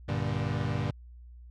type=chord; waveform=35% pulse; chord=G minor; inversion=none; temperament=equal with one note detuned; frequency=98 / 118.72 / 146.83 Hz; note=G2 / Bb2 / D3; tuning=0 / +32 / 0 cents; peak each=-31 dBFS; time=0.08-0.91 s; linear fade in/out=10 ms; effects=added 60 Hz sine -46 dBFS peak until 1.5 s + low-pass 4000 Hz 12 dB/octave